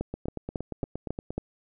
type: two click trains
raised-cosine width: 2 ms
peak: -16 / -20 dBFS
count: 6 / 11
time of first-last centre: 0.01-1.38 / 0.14-1.306 s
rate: 3.65 / 8.58 Hz
effects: none